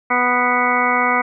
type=harmonic tone; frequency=246.9 Hz; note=B3; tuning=in tune; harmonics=1 / 2 / 3 / 4 / 5 / 6 / 8 / 9; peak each=-25 / -25 / -22 / -21 / -20 / -24 / -22 / -22 dBFS; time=0.1-1.22 s; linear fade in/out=10 ms; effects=none